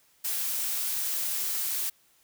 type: noise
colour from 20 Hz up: blue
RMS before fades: -30 dBFS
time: 0.24-1.9 s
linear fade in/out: 10 ms
effects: white hiss -64 dBFS RMS until 2.23 s